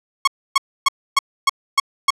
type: tone bursts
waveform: sawtooth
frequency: 1097 Hz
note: C#6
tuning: 18 cents flat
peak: -7 dBFS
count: 7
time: 0.25-2.105 s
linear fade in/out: 5 ms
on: 25 ms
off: 280 ms
effects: low-pass 9000 Hz 12 dB/octave